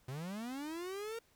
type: linear sweep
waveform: 45% pulse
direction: up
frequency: 122.7 to 466.2 Hz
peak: -40 dBFS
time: 0.08-1.19 s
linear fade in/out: 5 ms
effects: pink hiss -70 dBFS RMS until 1.35 s